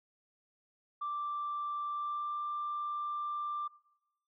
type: tone with pitch glide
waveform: sine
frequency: 1174.7 to 1183.6 Hz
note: D6 to D6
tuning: 0 to +13 cents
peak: -33 dBFS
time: 1.01-3.68 s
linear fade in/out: 10 ms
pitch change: +13 cents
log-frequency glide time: 1.89-2.36 s
effects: noise-tail reverb RT60 0.8 s tail -20 dB re dry + tanh soft clip ceiling -30 dBFS